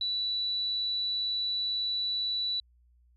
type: tone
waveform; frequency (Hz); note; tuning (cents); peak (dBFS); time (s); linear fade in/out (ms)
sine; 3951; B7; 0; -28; 0.01-2.6; 2
effects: added 60 Hz sine -60 dBFS peak until 3.16 s